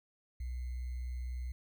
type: tone with sample-and-hold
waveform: sine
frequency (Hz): 62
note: B1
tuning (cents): +7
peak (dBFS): -36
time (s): 0.4-1.52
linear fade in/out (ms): 5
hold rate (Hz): 2100
effects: none